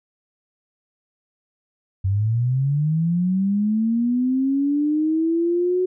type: linear sweep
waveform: sine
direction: up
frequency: 93.1 to 370 Hz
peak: -17 dBFS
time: 2.04-5.86 s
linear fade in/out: 10 ms
effects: none